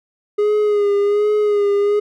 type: tone with vibrato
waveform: triangle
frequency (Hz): 413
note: G#4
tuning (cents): -10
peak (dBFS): -11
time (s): 0.38-2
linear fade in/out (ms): 10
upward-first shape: sine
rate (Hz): 1.3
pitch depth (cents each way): 38
effects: none